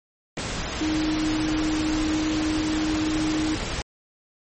sine tone in noise, 310.7 Hz, D#4, 2 cents flat, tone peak -22 dBFS, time 0.81-3.55 s, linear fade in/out 2 ms, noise pink, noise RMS -29 dBFS, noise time 0.37-3.82 s, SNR +4 dB, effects MP3 32 kbps

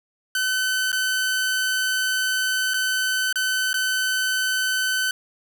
sawtooth tone with dropouts, 1520 Hz, F#6, 46 cents sharp, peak -17 dBFS, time 0.35-5.11 s, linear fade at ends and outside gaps 2 ms, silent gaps 0.918-0.928 / 2.737-2.741 / 3.327-3.357 / 3.731-3.741 s, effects none

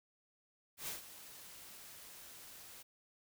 white noise with ADSR envelope, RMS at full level -41 dBFS, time 0.77-2.83 s, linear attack 110 ms, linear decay 130 ms, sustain -13 dB, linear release 13 ms, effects none

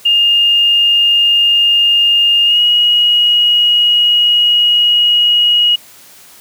sine tone with pitch glide, 2825 to 2894 Hz, F7 to F#7, +19 to -39 cents, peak -7 dBFS, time 0.05-5.76 s, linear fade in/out 10 ms, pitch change +42 cents, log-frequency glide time 2.45-2.6 s, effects white hiss -40 dBFS RMS until 6.4 s + high-pass 80 Hz 12 dB/octave

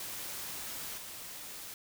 white noise with level steps, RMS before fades -41 / -45 dBFS, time 0-1.74 s, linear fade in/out 2 ms, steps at 0.97 s, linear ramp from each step 10 ms, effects none

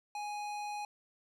sine tone with hard clipping, 830.6 Hz, G#5, in tune, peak -39 dBFS, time 0.15-0.85 s, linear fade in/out 2 ms, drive 16 dB, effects none

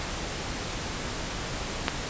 click, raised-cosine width 0.3 ms, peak -6 dBFS, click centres 1.882 s, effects pink hiss -33 dBFS RMS until 2.09 s + resampled to 16000 Hz

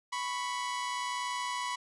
sawtooth tone pair together, 987.7 / 1108.7 Hz, B5 / C#6, 0 / 0 cents, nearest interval major second, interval 200 cents, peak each -30 / -35 dBFS, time 0.12-1.76 s, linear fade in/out 10 ms, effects resampled to 22050 Hz

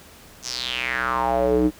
square tone with band-pass filter sweep, 62.2 Hz, B1, 13 cents sharp, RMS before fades -22 dBFS, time 0.42-1.71 s, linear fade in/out 50 ms, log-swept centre 6400 to 290 Hz, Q 4.9, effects pink hiss -47 dBFS RMS until 1.79 s

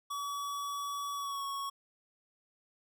square tone with pitch glide, 1138 to 1108.2 Hz, C#6 to C#6, +45 to -1 cents, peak -36 dBFS, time 0.1-1.7 s, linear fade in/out 10 ms, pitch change -46 cents, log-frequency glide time 1.14-1.44 s, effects none

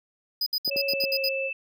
square tone bursts, 4978 Hz, D#8, in tune, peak -24 dBFS, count 8, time 0.41-1.29 s, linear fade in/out 5 ms, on 54 ms, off 64 ms
clicks, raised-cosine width 2 ms, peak -21 dBFS, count 4, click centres 0.677 / 0.761 / 0.935 / 1.038 s
sine tone with pitch glide, 554.4 to 538.6 Hz, C#5 to C#5, 0 to -50 cents, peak -28 dBFS, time 0.68-1.51 s, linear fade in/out 50 ms, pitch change -50 cents, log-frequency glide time 0.81-1.25 s
sine tone, 2637 Hz, E7, in tune, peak -29 dBFS, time 0.71-1.53 s, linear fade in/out 5 ms
effects high-pass 200 Hz 12 dB/octave

